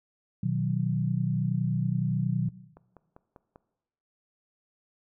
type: chord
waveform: sine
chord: B major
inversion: none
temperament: equal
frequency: 123.47 / 155.56 / 185 Hz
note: B2 / D#3 / F#3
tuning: 0 / 0 / 0 cents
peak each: -29 dBFS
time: 0.43-2.49 s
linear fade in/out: 5 ms
type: click train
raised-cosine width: 1 ms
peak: -35 dBFS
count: 5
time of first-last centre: 2.77-3.559 s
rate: 5.07 Hz
effects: noise-tail reverb RT60 1.0 s tail -18 dB re dry